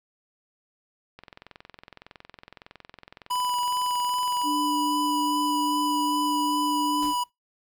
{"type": "click train", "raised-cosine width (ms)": 0.3, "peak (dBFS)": -27, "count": 71, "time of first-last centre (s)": [1.19, 4.416], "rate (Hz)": 21.7}
{"type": "tone with vibrato", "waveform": "square", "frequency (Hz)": 987.8, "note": "B5", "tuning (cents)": 0, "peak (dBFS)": -25, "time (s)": [3.3, 7.24], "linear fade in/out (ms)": 10, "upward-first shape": "sine", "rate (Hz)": 2.5, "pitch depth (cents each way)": 12}
{"type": "tone", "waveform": "sine", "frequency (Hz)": 296.3, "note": "D4", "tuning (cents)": 15, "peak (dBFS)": -26, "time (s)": [4.43, 7.14], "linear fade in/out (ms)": 50}
{"type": "noise with exponential decay", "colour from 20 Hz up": "pink", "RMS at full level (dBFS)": -38, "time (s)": [7.02, 7.3], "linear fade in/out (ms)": 5, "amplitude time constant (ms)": 59}
{"effects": ["noise-tail reverb RT60 0.2 s tail -26 dB re dry"]}